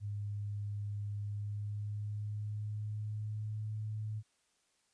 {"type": "tone with pitch glide", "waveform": "sine", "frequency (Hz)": [102.7, 107.56], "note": ["G#2", "A2"], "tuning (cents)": [-19, -39], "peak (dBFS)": -36, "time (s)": [0, 4.23], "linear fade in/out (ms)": 50, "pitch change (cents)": 80, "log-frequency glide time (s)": [1.19, 3.73], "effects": ["white hiss -75 dBFS RMS until 4.93 s", "resampled to 22050 Hz"]}